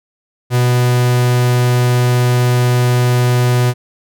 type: tone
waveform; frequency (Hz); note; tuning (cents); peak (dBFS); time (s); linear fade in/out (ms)
45% pulse; 123.47; B2; 0; -10; 0.5-3.74; 50
effects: none